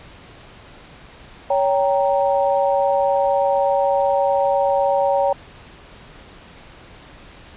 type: chord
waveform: sine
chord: G diminished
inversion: second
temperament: equal with one note detuned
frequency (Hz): 560.5 / 784 / 932.3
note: Db5 / G5 / Bb5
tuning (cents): +19 / 0 / 0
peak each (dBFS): -17 / -20 / -23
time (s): 1.5-5.33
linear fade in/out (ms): 5
effects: pink hiss -43 dBFS RMS until 7.56 s + resampled to 8000 Hz